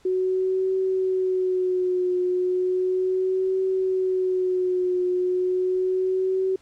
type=tone with vibrato; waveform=sine; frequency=370 Hz; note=F#4; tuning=in tune; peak=-20 dBFS; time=0.05-6.56 s; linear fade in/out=5 ms; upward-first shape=triangle; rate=0.35 Hz; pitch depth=41 cents each way; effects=pink hiss -58 dBFS RMS until 6.61 s + low-pass 8000 Hz 12 dB/octave